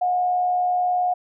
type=tone with frequency modulation; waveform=sine; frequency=723 Hz; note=F#5; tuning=40 cents flat; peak=-18 dBFS; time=0.01-1.14 s; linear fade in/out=10 ms; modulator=81.4 Hz; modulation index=0.25; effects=none